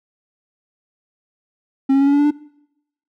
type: tone with pitch steps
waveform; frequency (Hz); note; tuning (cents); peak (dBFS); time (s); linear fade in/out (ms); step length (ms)
triangle; 269.9 / 274 / 278.1 / 282.3 / 286.6 / 290.9 / 295.3; C#4 / C#4 / C#4 / C#4 / D4 / D4 / D4; -46 / -20 / +6 / +32 / -42 / -16 / +10; -9; 1.89-2.31; 10; 60
effects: noise-tail reverb RT60 0.8 s tail -22 dB re dry